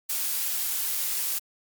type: noise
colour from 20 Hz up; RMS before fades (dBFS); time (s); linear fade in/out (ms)
blue; -28; 0.09-1.39; 10
effects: Opus 48 kbps